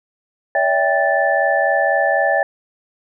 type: tone cluster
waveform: sine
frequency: 569 / 653 / 791 / 1753 Hz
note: C#5 / E5 / G5 / A6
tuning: +45 / -17 / +15 / -7 cents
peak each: -19 dBFS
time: 0.55-2.43 s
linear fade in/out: 2 ms
effects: none